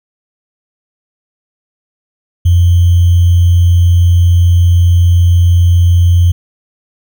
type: tone with sample-and-hold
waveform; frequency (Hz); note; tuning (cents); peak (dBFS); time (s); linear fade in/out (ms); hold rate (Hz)
sine; 87.31; F2; 0; -4; 2.45-6.32; 10; 3150
effects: none